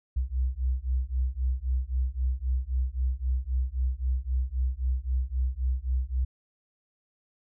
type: beating tone pair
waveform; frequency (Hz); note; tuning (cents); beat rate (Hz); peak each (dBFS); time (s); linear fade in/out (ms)
sine; 61.9 / 65.7; B1 / C2; +5 / +8; 3.8; -28; 0.16-6.25; 10
effects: none